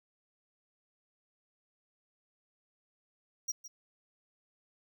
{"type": "tone with echo", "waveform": "square", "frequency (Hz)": 5710, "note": "F8", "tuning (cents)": 37, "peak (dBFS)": -32, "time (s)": [3.48, 3.52], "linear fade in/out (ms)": 10, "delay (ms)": 160, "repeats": 1, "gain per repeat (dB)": -13, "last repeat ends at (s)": 3.68, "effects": []}